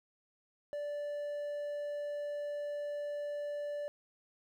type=tone; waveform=triangle; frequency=584 Hz; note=D5; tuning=10 cents flat; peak=-34 dBFS; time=0.73-3.88 s; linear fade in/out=0 ms; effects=12-bit